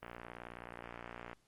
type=click train; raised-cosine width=0.5 ms; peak=-30 dBFS; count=78; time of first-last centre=0.03-1.331 s; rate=59.2 Hz; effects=pink hiss -74 dBFS RMS until 1.47 s + Opus 24 kbps